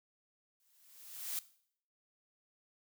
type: noise with exponential growth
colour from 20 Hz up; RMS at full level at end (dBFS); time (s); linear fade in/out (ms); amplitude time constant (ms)
blue; -36; 0.6-1.39; 1; 170
effects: noise-tail reverb RT60 0.6 s tail -18 dB re dry